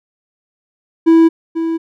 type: tone with echo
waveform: triangle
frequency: 328.1 Hz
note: E4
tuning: 8 cents flat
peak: -3 dBFS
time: 1.06-1.29 s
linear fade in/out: 20 ms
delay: 490 ms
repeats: 1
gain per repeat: -10 dB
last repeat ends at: 1.78 s
effects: none